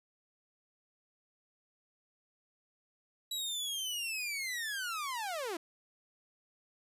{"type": "linear sweep", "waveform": "sawtooth", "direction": "down", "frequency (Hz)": [3927, 311.1], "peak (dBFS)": -32, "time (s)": [3.31, 5.57], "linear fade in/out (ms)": 5, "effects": ["resampled to 32000 Hz"]}